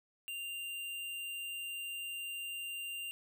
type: tone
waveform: square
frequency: 2786 Hz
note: F7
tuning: 5 cents flat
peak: -40 dBFS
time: 0.28-3.11 s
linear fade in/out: 0 ms
effects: none